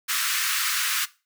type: high-pass noise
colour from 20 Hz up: pink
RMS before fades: -25 dBFS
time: 0.08-1.06 s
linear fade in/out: 20 ms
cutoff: 1200 Hz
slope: 48 dB/octave
effects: noise-tail reverb RT60 0.3 s tail -19 dB re dry